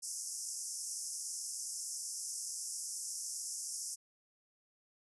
pink band-pass noise, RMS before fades -42 dBFS, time 0.02-3.96 s, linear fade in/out 20 ms, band 5200 to 11000 Hz, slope 96 dB/octave, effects none

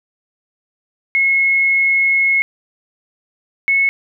sine tone pair in turn, 2174 / 2195 Hz, C#7 / C#7, -34 / -18 cents, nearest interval unison, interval 16 cents, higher second, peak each -11 dBFS, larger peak neither, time 1.15-2.42 / 3.68-3.89 s, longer first, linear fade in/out 0 ms, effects none

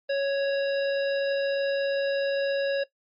harmonic tone, 554.4 Hz, C#5, in tune, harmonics 1 / 3 / 5 / 7 / 9, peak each -23 / -33 / -37 / -40 / -42 dBFS, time 0.09-2.84 s, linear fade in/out 10 ms, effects noise-tail reverb RT60 0.1 s tail -17 dB re dry + MP3 32 kbps

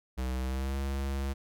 square tone with pitch glide, 64.1 to 68.3 Hz, C2 to C#2, -35 to -25 cents, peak -31 dBFS, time 0.17-1.34 s, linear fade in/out 20 ms, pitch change +110 cents, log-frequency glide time 0.4-0.77 s, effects none

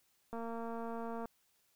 click train, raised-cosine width 1 ms, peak -30 dBFS, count 214, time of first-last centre 0.33-1.256 s, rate 230 Hz, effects white hiss -74 dBFS RMS until 1.75 s

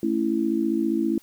sine chord, A major, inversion none, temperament just, 220 / 275 / 330 Hz, A3 / C#4 / E4, 0 / -14 / +2 cents, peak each -26 / -27 / -23 dBFS, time 0.03-1.18 s, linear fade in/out 2 ms, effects white hiss -56 dBFS RMS until 1.22 s

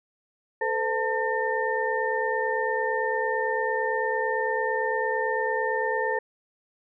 sine tone cluster, 440.1 / 509 / 893 / 1810 Hz, A4 / C5 / A5 / A6, 0 / -48 / +25 / +48 cents, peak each -29 dBFS, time 0.61-6.19 s, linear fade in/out 5 ms, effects none

